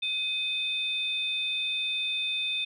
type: tone pair together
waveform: sine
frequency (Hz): 2525 / 3579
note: D#7 / A7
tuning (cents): +25 / +29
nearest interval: tritone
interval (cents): 604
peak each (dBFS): -31 / -28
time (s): 0.02-2.65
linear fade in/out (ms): 10
effects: tanh soft clip ceiling -20 dBFS